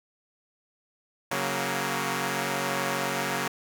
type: chord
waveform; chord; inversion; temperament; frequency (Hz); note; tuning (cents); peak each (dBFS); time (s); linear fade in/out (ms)
5% pulse; F# major; second; equal; 138.59 / 185 / 233.1; C#3 / F#3 / A#3; 0 / 0 / 0; -20; 1.31-3.48; 5
effects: none